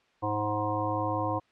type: harmonic tone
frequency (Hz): 105.3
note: G#2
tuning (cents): +24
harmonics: 1 / 3 / 5 / 7 / 9 / 10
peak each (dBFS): -34 / -34 / -34 / -34 / -34 / -34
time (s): 0.22-1.4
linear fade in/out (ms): 20
effects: white hiss -66 dBFS RMS until 1.51 s + low-pass 3000 Hz 12 dB/octave